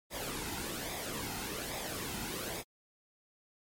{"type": "noise with flanger", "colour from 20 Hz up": "pink", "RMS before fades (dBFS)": -39, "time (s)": [0.1, 2.64], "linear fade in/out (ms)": 50, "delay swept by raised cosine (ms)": [0.68, 1.78], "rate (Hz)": 1.2, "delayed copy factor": -0.6, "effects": ["MP3 64 kbps"]}